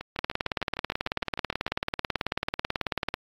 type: two click trains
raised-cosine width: 0.3 ms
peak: -19 / -10 dBFS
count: 12 / 55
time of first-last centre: 0.01-1.679 / 0.19-3.141 s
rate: 6.59 / 18.3 Hz
effects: AAC 32 kbps